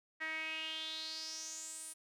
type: tone with band-pass filter sweep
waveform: sawtooth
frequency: 317 Hz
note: D#4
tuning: 32 cents sharp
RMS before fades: -43 dBFS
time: 0.2-1.94 s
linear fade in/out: 20 ms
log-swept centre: 1900 to 9700 Hz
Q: 6.1
effects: none